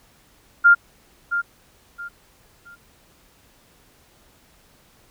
sine tone with echo, 1400 Hz, F6, 4 cents sharp, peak -8 dBFS, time 0.64-0.75 s, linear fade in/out 20 ms, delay 670 ms, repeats 3, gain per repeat -11 dB, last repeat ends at 2.76 s, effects pink hiss -56 dBFS RMS until 5.1 s

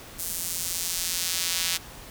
square tone with high-pass filter sweep, 87.31 Hz, F2, in tune, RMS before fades -29 dBFS, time 0.18-1.78 s, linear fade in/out 20 ms, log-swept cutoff 9300 to 3400 Hz, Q 0.82, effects pink hiss -44 dBFS RMS until 2.1 s

